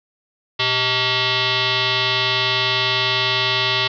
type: tone with frequency modulation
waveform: sine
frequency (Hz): 390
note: G4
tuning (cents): -9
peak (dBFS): -16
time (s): 0.59-3.88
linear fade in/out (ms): 10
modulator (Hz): 510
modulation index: 7.8
effects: none